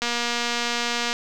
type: click train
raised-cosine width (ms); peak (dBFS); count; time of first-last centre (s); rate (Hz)
0.2; -8; 265; 0.02-1.129; 238
effects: none

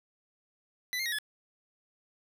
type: tone with pitch steps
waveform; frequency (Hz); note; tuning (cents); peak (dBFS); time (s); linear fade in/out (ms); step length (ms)
25% pulse; 1992 / 2116 / 1889 / 1712; B6 / C7 / A#6 / A6; +14 / +19 / +22 / -48; -27; 0.93-1.186; 0; 64
effects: none

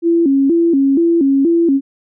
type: tone with vibrato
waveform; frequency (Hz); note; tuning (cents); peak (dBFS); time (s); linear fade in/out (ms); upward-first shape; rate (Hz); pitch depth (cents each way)
sine; 303.8; D#4; -41; -9; 0.02-1.81; 50; square; 2.1; 180
effects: none

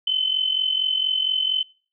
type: tone with amplitude modulation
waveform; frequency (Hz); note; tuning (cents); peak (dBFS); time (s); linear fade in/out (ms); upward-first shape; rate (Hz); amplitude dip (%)
sine; 3050; G7; -48; -16; 0.07-1.63; 5; sine; 44.3; 70
effects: noise-tail reverb RT60 0.4 s tail -23 dB re dry

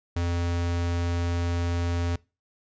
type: tone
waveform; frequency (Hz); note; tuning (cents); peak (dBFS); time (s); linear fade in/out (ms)
square; 86.2; F2; -22; -25; 0.16-2.16; 5
effects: noise-tail reverb RT60 0.3 s tail -23 dB re dry + resampled to 16000 Hz

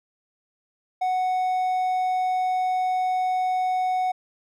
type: tone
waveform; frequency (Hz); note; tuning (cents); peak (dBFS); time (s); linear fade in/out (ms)
triangle; 740; F#5; 0; -19; 1.01-4.12; 10
effects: none

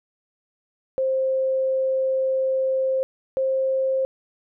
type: tone pair in turn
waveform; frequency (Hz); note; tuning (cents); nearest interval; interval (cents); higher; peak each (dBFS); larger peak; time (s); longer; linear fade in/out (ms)
sine; 527 / 529.4; C5 / C5; +12 / +20; unison; 8; second; -19; neither; 0.98-3.03 / 3.37-4.05; first; 0
effects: none

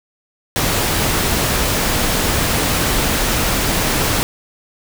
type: noise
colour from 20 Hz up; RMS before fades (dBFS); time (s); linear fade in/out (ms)
pink; -17; 0.56-4.23; 0
effects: none

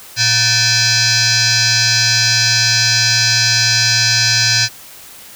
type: tone with frequency modulation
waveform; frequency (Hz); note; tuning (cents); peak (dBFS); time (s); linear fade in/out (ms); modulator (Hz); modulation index
sine; 116.1; A#2; -7; -10; 0.16-4.69; 50; 821; 7.2
effects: white hiss -37 dBFS RMS until 5.35 s

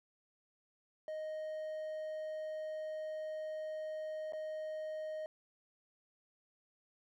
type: tone with dropouts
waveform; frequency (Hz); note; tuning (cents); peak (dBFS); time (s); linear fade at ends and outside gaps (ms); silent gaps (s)
triangle; 622.3; D#5; 0; -37; 1.08-5.26; 1; 4.323-4.333
effects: none

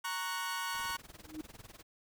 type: chord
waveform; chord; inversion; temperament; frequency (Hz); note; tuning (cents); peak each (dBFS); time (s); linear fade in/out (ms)
sawtooth; F# major; first; equal with one note detuned; 929.6 / 1108.7 / 1480; A#5 / C#6 / F#6; -5 / 0 / 0; -36; 0.04-0.97; 10
type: noise with tremolo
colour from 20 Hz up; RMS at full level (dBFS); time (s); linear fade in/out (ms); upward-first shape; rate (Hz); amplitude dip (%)
pink; -50; 0.74-1.83; 5; sine; 20; 90
type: tone with exponential growth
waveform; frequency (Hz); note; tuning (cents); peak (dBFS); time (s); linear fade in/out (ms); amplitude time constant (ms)
sine; 310.1; D#4; -6; -35; 1.15-1.41; 1; 55
effects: none

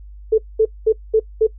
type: tone bursts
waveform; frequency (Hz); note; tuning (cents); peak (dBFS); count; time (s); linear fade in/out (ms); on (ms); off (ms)
sine; 440; A4; 0; -9; 5; 0.32-1.47; 10; 62; 210
effects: noise-tail reverb RT60 0.1 s tail -21 dB re dry + added 50 Hz sine -35 dBFS peak until 1.58 s

